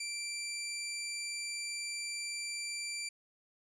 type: tone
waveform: 15% pulse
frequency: 2349 Hz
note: D7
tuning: in tune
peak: -30 dBFS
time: 0-3.09 s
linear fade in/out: 5 ms
effects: resampled to 22050 Hz